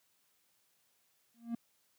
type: tone with exponential growth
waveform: triangle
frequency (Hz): 233.1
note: A#3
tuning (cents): 0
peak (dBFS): -29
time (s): 1.34-1.55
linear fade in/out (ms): 5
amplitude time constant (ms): 44
effects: white hiss -74 dBFS RMS until 1.98 s + high-pass 80 Hz 12 dB/octave